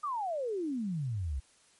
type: exponential sweep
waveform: sine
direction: down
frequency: 1246 to 62.4 Hz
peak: -31 dBFS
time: 0.03-1.4 s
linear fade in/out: 10 ms
effects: white hiss -64 dBFS RMS until 1.79 s + MP3 48 kbps